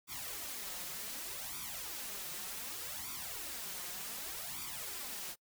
white noise with flanger, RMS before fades -43 dBFS, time 0.07-5.36 s, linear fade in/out 50 ms, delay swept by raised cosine 0.85 to 5.65 ms, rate 0.66 Hz, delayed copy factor +0.75, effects noise-tail reverb RT60 0.1 s tail -25 dB re dry

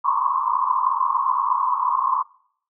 pink band-pass noise, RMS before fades -21 dBFS, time 0.04-2.23 s, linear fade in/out 10 ms, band 990 to 1100 Hz, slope 96 dB/octave, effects noise-tail reverb RT60 0.7 s tail -25 dB re dry

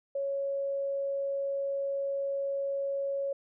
sine tone, 554 Hz, C#5, 1 cent flat, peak -29 dBFS, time 0.15-3.33 s, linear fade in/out 5 ms, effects none

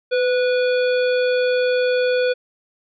harmonic tone with a mistuned harmonic, 490 Hz, B4, 14 cents flat, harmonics 1 / 3 / 5 / 7 / 9, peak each -16 / -26 / -30 / -33 / -35 dBFS, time 0.11-2.34 s, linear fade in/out 20 ms, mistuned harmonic 1, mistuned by +41 cents, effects none

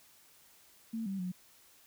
sine tone with pitch steps, 225.6 / 194.1 / 181.7 Hz, A3 / G3 / F#3, +44 / -17 / -31 cents, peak -34 dBFS, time 0.93-1.32 s, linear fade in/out 10 ms, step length 130 ms, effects white hiss -62 dBFS RMS until 1.86 s

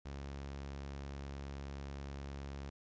sawtooth tone, 69.5 Hz, C#2, 5 cents sharp, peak -39 dBFS, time 0.05-2.7 s, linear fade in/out 10 ms, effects resampled to 16000 Hz + 13-bit

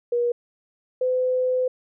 sine tone pair in turn, 479.6 / 508.1 Hz, A#4 / B4, +49 / +49 cents, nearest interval minor second, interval 100 cents, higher second, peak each -19 dBFS, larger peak neither, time 0.12-0.32 / 1.01-1.68 s, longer second, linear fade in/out 5 ms, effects none

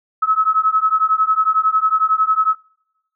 sine beating tone pair, 1285 / 1296 Hz, E6 / E6, -45 / -30 cents, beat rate 11 Hz, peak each -16 dBFS, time 0.22-2.55 s, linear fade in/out 10 ms, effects noise-tail reverb RT60 0.9 s tail -25 dB re dry

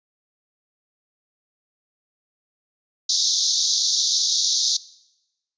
white band-pass noise, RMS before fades -21 dBFS, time 3.09-4.77 s, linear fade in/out 5 ms, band 3600 to 6500 Hz, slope 96 dB/octave, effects noise-tail reverb RT60 0.9 s tail -20 dB re dry + resampled to 16000 Hz

